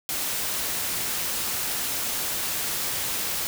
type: noise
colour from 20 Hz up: white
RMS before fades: -28 dBFS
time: 0.09-3.47 s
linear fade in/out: 0 ms
effects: none